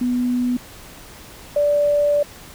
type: tone pair in turn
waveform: sine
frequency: 246.9 / 583.5 Hz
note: B3 / D5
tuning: 0 / -11 cents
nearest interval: octave + minor third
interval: 1489 cents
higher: second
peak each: -17 / -14 dBFS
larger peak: second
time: 0.01-0.57 / 1.56-2.23 s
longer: second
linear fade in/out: 5 ms
effects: pink hiss -41 dBFS RMS until 2.54 s